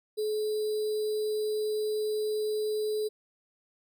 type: tone with sample-and-hold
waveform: sine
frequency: 427.2 Hz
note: G#4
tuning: 49 cents sharp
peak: -27 dBFS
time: 0.17-3.09 s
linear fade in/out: 20 ms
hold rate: 4410 Hz
effects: none